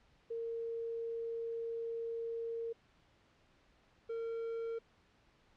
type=tone pair in turn; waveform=sine / triangle; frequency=460 / 457.9 Hz; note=A#4 / A#4; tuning=-23 / -31 cents; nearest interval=unison; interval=8 cents; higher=first; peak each=-37 / -35 dBFS; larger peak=second; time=0.3-2.73 / 4.09-4.79 s; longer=first; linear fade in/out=10 ms; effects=pink hiss -69 dBFS RMS until 5.56 s + low-pass 4000 Hz 12 dB/octave